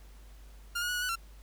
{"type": "tone with pitch steps", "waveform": "sawtooth", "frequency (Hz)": [1406, 1443, 1467, 1455, 1487, 1359], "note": ["F6", "F#6", "F#6", "F#6", "F#6", "F6"], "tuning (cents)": [11, -44, -15, -29, 8, -48], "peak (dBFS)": -27, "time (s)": [0.75, 1.158], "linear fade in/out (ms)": 10, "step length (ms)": 68, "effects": ["added 50 Hz sine -49 dBFS peak until 1.42 s", "pink hiss -61 dBFS RMS until 1.42 s"]}